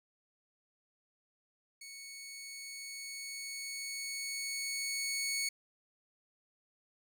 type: tone with level ramp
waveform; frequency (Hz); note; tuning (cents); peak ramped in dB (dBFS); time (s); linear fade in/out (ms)
15% pulse; 2217; C#7; 0; -41 to -26; 1.81-5.49; 5
effects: none